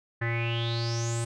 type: tone with low-pass filter sweep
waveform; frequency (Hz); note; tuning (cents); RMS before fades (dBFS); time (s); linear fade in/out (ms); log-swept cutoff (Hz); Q
square; 116.54; A#2; 0; -29; 0.21-1.25; 10; 1800 to 8700; 9.5
effects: none